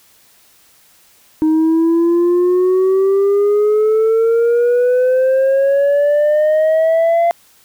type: exponential sweep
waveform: sine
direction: up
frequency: 311.1 to 687 Hz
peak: -7 dBFS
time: 1.42-7.31 s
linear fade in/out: 0 ms
effects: tanh soft clip ceiling -9 dBFS + white hiss -50 dBFS RMS until 7.64 s